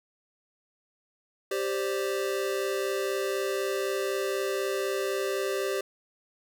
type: chord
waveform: square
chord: G suspended fourth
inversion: none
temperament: equal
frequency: 392 / 523.3 / 587.3 Hz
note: G4 / C5 / D5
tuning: 0 / 0 / 0 cents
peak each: -30 / -34 / -36 dBFS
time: 1.51-5.81 s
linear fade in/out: 5 ms
effects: none